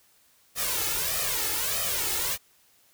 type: noise with flanger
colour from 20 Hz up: white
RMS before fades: -28 dBFS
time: 0.55-2.38 s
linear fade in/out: 50 ms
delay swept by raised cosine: 1.6 to 2.34 ms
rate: 1.6 Hz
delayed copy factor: +0.85
effects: white hiss -62 dBFS RMS until 2.93 s